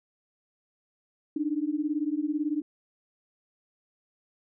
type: beating tone pair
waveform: sine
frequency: 291.2 / 309.2 Hz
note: D4 / D#4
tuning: -15 / -11 cents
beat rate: 18 Hz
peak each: -29 dBFS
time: 1.36-2.62 s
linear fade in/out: 5 ms
effects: none